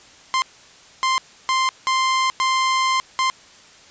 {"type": "tone bursts at uneven times", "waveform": "sawtooth", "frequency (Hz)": 1046.5, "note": "C6", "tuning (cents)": 0, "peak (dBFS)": -13, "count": 6, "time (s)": [[0.34, 0.42], [1.03, 1.18], [1.49, 1.69], [1.87, 2.3], [2.4, 3], [3.19, 3.3]], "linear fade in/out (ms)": 0, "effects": ["white hiss -47 dBFS RMS until 3.9 s", "resampled to 16000 Hz"]}